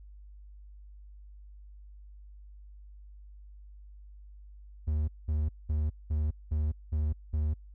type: tone bursts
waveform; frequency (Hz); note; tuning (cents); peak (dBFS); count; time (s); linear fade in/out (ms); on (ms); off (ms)
triangle; 76; D#2; -40; -24; 7; 4.87-7.54; 10; 210; 200
effects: added 50 Hz sine -47 dBFS peak until 7.74 s